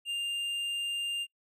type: tone with tanh clipping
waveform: triangle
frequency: 2800 Hz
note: F7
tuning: 4 cents sharp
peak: -32 dBFS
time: 0.05-1.27 s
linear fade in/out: 50 ms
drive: 11 dB
effects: noise-tail reverb RT60 0.1 s tail -26 dB re dry